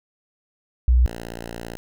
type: tone pair in turn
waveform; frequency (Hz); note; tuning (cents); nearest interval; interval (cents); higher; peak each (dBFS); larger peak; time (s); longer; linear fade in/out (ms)
sine / 5% pulse; 61.3 / 57.75; B1 / A#1; -12 / -16; minor second; 104; first; -12 / -21; first; 0.88-1.06 / 1.06-1.77; second; 0
effects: none